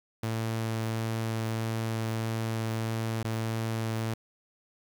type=tone with dropouts; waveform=sawtooth; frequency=112.3 Hz; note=A2; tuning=36 cents sharp; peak=-25 dBFS; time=0.23-4.14 s; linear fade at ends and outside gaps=5 ms; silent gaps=3.23-3.245 s; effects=10-bit